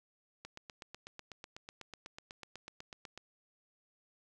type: click train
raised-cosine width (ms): 0.2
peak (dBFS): -29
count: 23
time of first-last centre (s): 0.45-3.176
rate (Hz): 8.07
effects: none